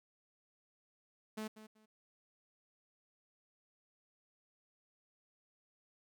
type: tone with echo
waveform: sawtooth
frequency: 216.6 Hz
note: A3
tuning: 27 cents flat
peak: -36 dBFS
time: 1.37-1.48 s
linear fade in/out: 10 ms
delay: 190 ms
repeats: 2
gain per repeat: -13 dB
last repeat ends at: 1.86 s
effects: none